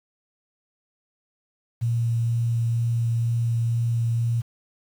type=tone with vibrato; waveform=sine; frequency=116.54 Hz; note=A#2; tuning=in tune; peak=-20 dBFS; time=1.81-4.42 s; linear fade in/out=20 ms; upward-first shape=sine; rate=2.1 Hz; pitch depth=9 cents each way; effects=8-bit